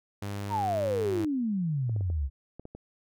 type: tone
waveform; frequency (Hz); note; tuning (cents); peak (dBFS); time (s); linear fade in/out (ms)
sawtooth; 100.9; G#2; -49; -29; 0.22-1.25; 5
type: exponential sweep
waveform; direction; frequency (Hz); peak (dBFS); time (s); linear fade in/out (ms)
sine; down; 973 to 63.9; -26; 0.49-2.3; 50
type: clicks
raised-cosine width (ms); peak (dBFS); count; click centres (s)
2; -29; 7; 1.895 / 1.963 / 2.009 / 2.101 / 2.596 / 2.654 / 2.75
effects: none